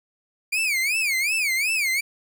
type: tone with vibrato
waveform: 40% pulse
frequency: 2337 Hz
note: D7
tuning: 9 cents flat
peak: -20 dBFS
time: 0.52-2.01 s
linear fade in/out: 10 ms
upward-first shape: sine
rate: 2.7 Hz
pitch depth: 220 cents each way
effects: 10-bit